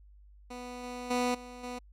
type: tone with level steps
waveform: 15% pulse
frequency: 246.9 Hz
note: B3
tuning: in tune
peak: -34 / -32 / -21 / -38 / -31 dBFS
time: 0.5-1.79 s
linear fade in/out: 10 ms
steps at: 0.83 / 1.1 / 1.34 / 1.63 s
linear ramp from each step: 10 ms
effects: added 50 Hz sine -53 dBFS peak until 1.92 s + low-pass 10000 Hz 12 dB/octave